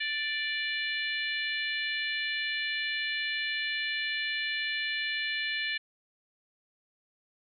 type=harmonic tone; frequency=587.3 Hz; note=D5; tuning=in tune; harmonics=3 / 4 / 5 / 6 / 7; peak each=-33 / -35 / -37 / -39 / -40 dBFS; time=0-5.78 s; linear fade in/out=10 ms; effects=none